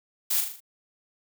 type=noise with echo; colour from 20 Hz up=blue; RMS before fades=-25 dBFS; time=0.3-0.41 s; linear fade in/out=10 ms; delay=39 ms; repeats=5; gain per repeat=-5 dB; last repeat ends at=0.605 s; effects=none